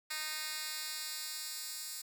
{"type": "tone with high-pass filter sweep", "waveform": "10% pulse", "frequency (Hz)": 308.8, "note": "D#4", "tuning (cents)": -13, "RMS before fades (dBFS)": -41, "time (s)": [0.1, 2.02], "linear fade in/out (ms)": 10, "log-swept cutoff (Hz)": [2500, 6200], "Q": 0.89, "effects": []}